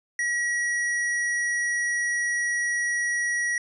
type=tone with tanh clipping; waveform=sine; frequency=1916 Hz; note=A#6; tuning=47 cents sharp; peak=-25 dBFS; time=0.19-3.58 s; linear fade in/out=2 ms; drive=17 dB; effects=resampled to 24000 Hz